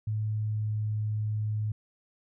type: tone with pitch glide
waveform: sine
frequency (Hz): 107.6 to 106.98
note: A2 to A2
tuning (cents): -38 to -48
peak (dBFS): -27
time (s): 0.07-1.72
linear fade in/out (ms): 5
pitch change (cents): -10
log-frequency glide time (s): 0.23-0.81
effects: none